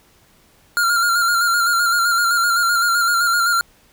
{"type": "tone with vibrato", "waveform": "square", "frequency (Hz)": 1396.9, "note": "F6", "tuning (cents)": 0, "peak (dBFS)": -15, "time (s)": [0.77, 3.61], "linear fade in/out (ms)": 0, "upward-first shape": "square", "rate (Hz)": 7.8, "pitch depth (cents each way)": 34, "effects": ["pink hiss -54 dBFS RMS until 3.92 s"]}